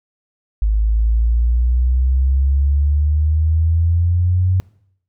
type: exponential sweep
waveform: sine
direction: up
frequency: 51.91 to 93.5 Hz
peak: -12 dBFS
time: 0.62-4.6 s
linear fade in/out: 0 ms
effects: noise-tail reverb RT60 0.7 s tail -23 dB re dry